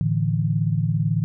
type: chord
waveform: sine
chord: A suspended fourth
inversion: none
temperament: equal with one note detuned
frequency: 110.57 / 146.83 / 164.81 Hz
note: A2 / D3 / E3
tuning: +9 / 0 / 0 cents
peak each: -23 dBFS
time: 0.01-1.24 s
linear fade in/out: 0 ms
effects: none